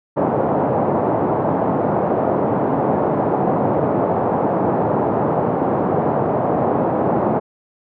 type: band-pass noise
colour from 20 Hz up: white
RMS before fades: -18 dBFS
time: 0.16-7.4 s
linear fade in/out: 20 ms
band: 110 to 820 Hz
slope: 24 dB/octave
effects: none